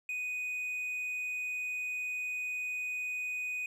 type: tone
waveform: triangle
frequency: 2489 Hz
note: D#7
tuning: in tune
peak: -32 dBFS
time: 0.09-3.66 s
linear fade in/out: 2 ms
effects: none